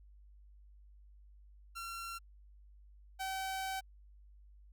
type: tone pair in turn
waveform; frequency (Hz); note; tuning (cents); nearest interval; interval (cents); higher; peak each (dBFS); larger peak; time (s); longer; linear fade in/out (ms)
sawtooth; 1365 / 766.1; F6 / G5; -40 / -40; minor seventh; 1000; first; -38 / -33; second; 1.75-2.19 / 3.19-3.81; second; 20
effects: added 50 Hz sine -56 dBFS peak until 4.72 s